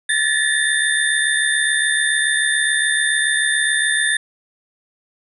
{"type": "tone cluster", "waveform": "sine", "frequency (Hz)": [1737, 1804, 1882, 3610, 9300], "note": ["A6", "A6", "A#6", "A7", "D9"], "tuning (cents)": [-23, 43, 16, 44, -18], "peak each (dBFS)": [-18, -25, -24, -23, -23], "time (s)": [0.09, 4.17], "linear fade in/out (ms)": 5, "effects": []}